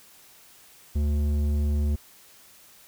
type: tone with low-pass filter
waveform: square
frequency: 73.5 Hz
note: D2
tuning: 2 cents sharp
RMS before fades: -24 dBFS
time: 0.95-1.96 s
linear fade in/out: 10 ms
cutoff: 280 Hz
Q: 0.61
effects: white hiss -53 dBFS RMS until 2.87 s